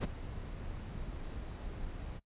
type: noise with ADSR envelope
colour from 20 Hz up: brown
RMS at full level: -27 dBFS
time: 0-2.2 s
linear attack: 38 ms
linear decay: 17 ms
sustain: -15 dB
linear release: 31 ms
effects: noise-tail reverb RT60 0.1 s tail -20 dB re dry + resampled to 8000 Hz

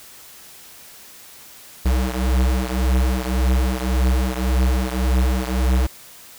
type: beating tone pair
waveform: square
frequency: 62.8 / 64.6 Hz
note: B1 / C2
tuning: +30 / -21 cents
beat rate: 1.8 Hz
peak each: -19 / -22 dBFS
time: 1.85-5.87 s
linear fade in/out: 10 ms
effects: white hiss -43 dBFS RMS until 6.38 s

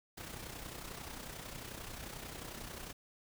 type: noise with amplitude modulation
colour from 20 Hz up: pink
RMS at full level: -44 dBFS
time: 0.17-2.93 s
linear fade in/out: 10 ms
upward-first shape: sine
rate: 31.2 Hz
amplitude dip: 55%
effects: none

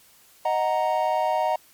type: chord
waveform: triangle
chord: D# minor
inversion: none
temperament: equal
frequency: 622.3 / 740 / 932.3 Hz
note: D#5 / F#5 / A#5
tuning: 0 / 0 / 0 cents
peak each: -23 dBFS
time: 0.45-1.56 s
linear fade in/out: 5 ms
effects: white hiss -55 dBFS RMS until 1.73 s + MP3 96 kbps

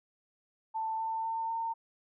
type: tone with pitch steps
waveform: sine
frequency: 887 / 894.7 / 902.5 / 910.4 Hz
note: A5 / A5 / A5 / A#5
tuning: +14 / +29 / +44 / -41 cents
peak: -31 dBFS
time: 0.74-1.74 s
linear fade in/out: 20 ms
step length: 250 ms
effects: none

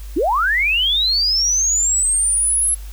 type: linear sweep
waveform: sine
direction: up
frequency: 263.8 to 11080 Hz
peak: -14 dBFS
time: 0.16-2.75 s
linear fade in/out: 10 ms
effects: added 50 Hz sine -29 dBFS peak until 2.92 s + white hiss -45 dBFS RMS until 2.92 s

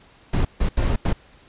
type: noise bursts at uneven times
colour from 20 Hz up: brown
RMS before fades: -19 dBFS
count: 4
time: 0.33-0.45 / 0.6-0.69 / 0.77-0.96 / 1.05-1.13 s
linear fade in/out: 5 ms
effects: pink hiss -52 dBFS RMS until 1.48 s + resampled to 8000 Hz

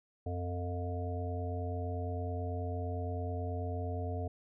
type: harmonic tone with a mistuned harmonic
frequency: 89 Hz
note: F2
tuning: 33 cents sharp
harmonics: 1 / 3 / 5 / 7 / 8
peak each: -35 / -44 / -43 / -45 / -44 dBFS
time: 0.26-4.28 s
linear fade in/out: 5 ms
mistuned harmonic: 3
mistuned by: -38 cents
effects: none

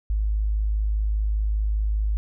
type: tone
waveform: sine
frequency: 52.5 Hz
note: G#1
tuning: 19 cents sharp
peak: -20 dBFS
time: 0.1-2.17 s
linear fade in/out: 0 ms
effects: none

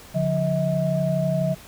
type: tone cluster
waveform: sine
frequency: 144.6 / 176.7 / 640 Hz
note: D3 / F3 / D#5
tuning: -27 / +21 / +49 cents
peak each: -24 dBFS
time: 0.14-1.55 s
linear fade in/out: 20 ms
effects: pink hiss -45 dBFS RMS until 1.67 s

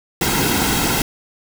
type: noise with comb filter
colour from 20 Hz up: pink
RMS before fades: -18 dBFS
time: 0.21-1.02 s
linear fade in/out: 2 ms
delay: 1.7 ms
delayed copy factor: -0.6
effects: none

